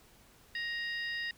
harmonic tone with a mistuned harmonic, 936 Hz, A#5, 7 cents sharp, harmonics 2 / 3 / 4 / 5, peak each -35 / -44 / -46 / -45 dBFS, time 0.55-1.31 s, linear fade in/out 2 ms, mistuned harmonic 5, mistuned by +82 cents, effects pink hiss -61 dBFS RMS until 1.37 s

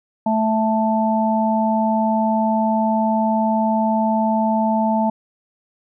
harmonic tone, 220 Hz, A3, in tune, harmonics 1 / 3 / 4, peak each -18 / -22 / -20 dBFS, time 0.26-5.1 s, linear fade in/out 5 ms, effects none

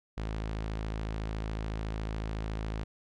sawtooth tone, 53.9 Hz, A1, 35 cents flat, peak -29 dBFS, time 0.17-2.84 s, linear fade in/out 10 ms, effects low-pass 5000 Hz 12 dB/octave

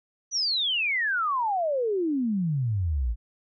sine exponential sweep, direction down, 6050 to 52.2 Hz, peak -23 dBFS, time 0.31-3.16 s, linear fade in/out 50 ms, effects none

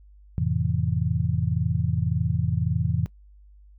sine chord, F major seventh, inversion none, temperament just, 87.31 / 109.13 / 130.96 / 163.7 Hz, F2 / A2 / C3 / E3, 0 / -14 / +2 / -12 cents, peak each -27 dBFS, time 0.38-3.06 s, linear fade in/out 0 ms, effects noise-tail reverb RT60 0.1 s tail -22 dB re dry + added 50 Hz sine -48 dBFS peak until 3.78 s

